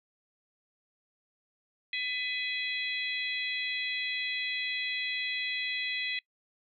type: harmonic tone with a mistuned harmonic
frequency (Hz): 668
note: E5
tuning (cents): +23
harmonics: 3 / 4 / 5 / 6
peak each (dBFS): -35 / -35 / -37 / -40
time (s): 1.93-6.19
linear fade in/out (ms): 2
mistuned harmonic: 4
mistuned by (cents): -100
effects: noise-tail reverb RT60 0.1 s tail -24 dB re dry